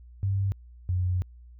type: tone pair in turn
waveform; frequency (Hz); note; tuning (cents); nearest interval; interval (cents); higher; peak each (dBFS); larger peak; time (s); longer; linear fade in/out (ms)
sine; 98 / 90.64; G2 / F#2; 0 / -35; minor second; 135; first; -23; neither; 0.23-0.52 / 0.89-1.22; second; 0
effects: added 60 Hz sine -46 dBFS peak until 1.59 s